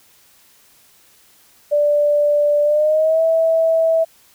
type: tone with pitch glide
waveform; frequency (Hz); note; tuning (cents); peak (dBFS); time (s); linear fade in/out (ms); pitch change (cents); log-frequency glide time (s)
sine; 587.3 to 651.7; D5 to E5; 0 to -20; -12; 1.71-4.05; 20; +180; 2.63-3.22
effects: white hiss -52 dBFS RMS until 4.34 s